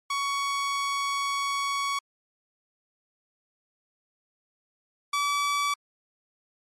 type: tone pair in turn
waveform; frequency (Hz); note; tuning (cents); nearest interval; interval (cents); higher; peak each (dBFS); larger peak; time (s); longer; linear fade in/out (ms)
sawtooth; 1119 / 1148.5; C#6 / D6; +16 / -39; unison; 45; second; -22 / -20; second; 0.1-1.99 / 5.13-5.74; first; 5
effects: low-pass 9000 Hz 12 dB/octave + MP3 64 kbps